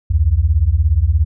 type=beating tone pair; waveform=sine; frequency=67.9 / 84.9 Hz; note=C#2 / F2; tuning=-35 / -48 cents; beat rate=17 Hz; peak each=-14 / -13 dBFS; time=0.1-1.25 s; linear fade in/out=10 ms; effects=none